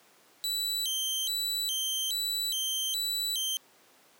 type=tone with vibrato; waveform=sawtooth; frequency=3520 Hz; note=A7; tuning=in tune; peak=-26 dBFS; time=0.44-3.57 s; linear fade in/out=0 ms; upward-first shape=square; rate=1.2 Hz; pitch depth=200 cents each way; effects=pink hiss -60 dBFS RMS until 4.19 s + high-pass 300 Hz 12 dB/octave